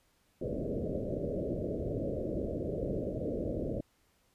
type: low-pass noise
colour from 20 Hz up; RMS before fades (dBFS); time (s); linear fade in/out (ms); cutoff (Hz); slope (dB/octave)
white; -35; 0.41-3.81; 5; 620; 96
effects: pink hiss -71 dBFS RMS until 4.34 s + resampled to 32000 Hz